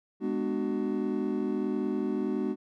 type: chord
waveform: triangle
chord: G# half-diminished seventh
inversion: none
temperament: just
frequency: 207.7 / 249.2 / 299 / 373.8 Hz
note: G#3 / B3 / D4 / F#4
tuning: 0 / +16 / +31 / +18 cents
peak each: -31 dBFS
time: 0.2-2.56 s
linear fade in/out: 50 ms
effects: none